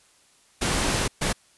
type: noise bursts at uneven times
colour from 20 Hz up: pink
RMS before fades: -24 dBFS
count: 2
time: 0.61-1.08 / 1.21-1.33 s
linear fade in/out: 10 ms
effects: white hiss -59 dBFS RMS until 1.57 s + resampled to 24000 Hz